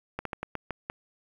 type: slowing click train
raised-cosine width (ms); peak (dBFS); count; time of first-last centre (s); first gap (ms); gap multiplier
0.5; -17; 7; 0.19-0.899; 63; 1.25
effects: 8-bit